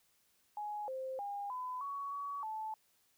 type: tone with pitch steps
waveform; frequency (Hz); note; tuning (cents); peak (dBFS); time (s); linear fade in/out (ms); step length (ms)
sine; 836 / 524 / 809 / 1007 / 1121 / 1130 / 872; G#5 / C5 / G#5 / B5 / C#6 / C#6 / A5; +11 / +2 / -46 / +33 / +19 / +33 / -16; -38; 0.57-2.74; 2; 310
effects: white hiss -73 dBFS RMS until 3.17 s